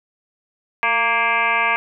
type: tone with frequency modulation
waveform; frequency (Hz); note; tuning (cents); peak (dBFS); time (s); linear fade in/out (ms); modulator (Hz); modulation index
sine; 1634; G#6; -29; -15; 0.83-1.76; 0; 236; 3.8
effects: none